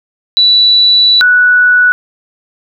sine tone pair in turn, 3951 / 1475.9 Hz, B7 / F#6, 0 / -5 cents, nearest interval octave + perfect fourth, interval 1705 cents, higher first, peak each -4 dBFS, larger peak neither, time 0.37-1.21 / 1.21-1.92 s, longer first, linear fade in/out 0 ms, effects none

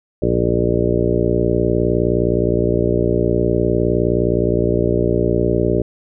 harmonic tone with a mistuned harmonic, 59.5 Hz, A#1, 36 cents sharp, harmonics 1 / 2 / 3 / 4 / 5 / 6 / 7 / 8 / 10, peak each -24 / -22 / -23 / -26 / -24 / -20 / -20 / -25 / -24 dBFS, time 0.22-5.82 s, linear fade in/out 5 ms, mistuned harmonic 1, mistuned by +110 cents, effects none

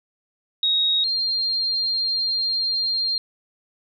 sine tone pair in turn, 3774 / 4197 Hz, A#7 / C8, +21 / +5 cents, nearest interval major second, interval 184 cents, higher second, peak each -17 / -20 dBFS, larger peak first, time 0.63-1.04 / 1.04-3.18 s, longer second, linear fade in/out 2 ms, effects none

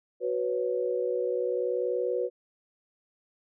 sine chord, F# suspended fourth, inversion none, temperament equal, 370 / 493.9 / 554.4 Hz, F#4 / B4 / C#5, 0 / 0 / 0 cents, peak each -31 / -28 / -34 dBFS, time 0.2-2.3 s, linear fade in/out 50 ms, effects none

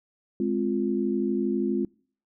sine chord, F minor, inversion first, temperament just, 209.5 / 261.9 / 349.2 Hz, Ab3 / C4 / F4, +15 / +2 / 0 cents, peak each -27 / -28 / -27 dBFS, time 0.4-1.85 s, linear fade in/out 2 ms, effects noise-tail reverb RT60 0.5 s tail -26 dB re dry

